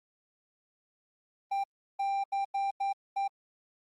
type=tone bursts at uneven times; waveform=triangle; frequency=790 Hz; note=G5; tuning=13 cents sharp; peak=-26 dBFS; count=6; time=1.51-1.64 / 1.99-2.24 / 2.32-2.45 / 2.54-2.71 / 2.8-2.93 / 3.16-3.28 s; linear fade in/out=10 ms; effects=Opus 24 kbps